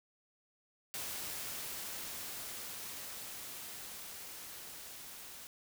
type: noise with level ramp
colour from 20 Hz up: white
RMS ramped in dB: -41 to -50 dBFS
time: 0.94-5.47 s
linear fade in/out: 0 ms
effects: none